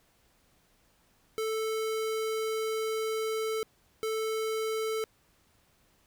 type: tone bursts at uneven times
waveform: square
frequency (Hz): 440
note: A4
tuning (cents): 0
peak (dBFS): -30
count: 2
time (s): 1.38-3.63 / 4.03-5.04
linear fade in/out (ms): 0
effects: pink hiss -67 dBFS RMS until 6.06 s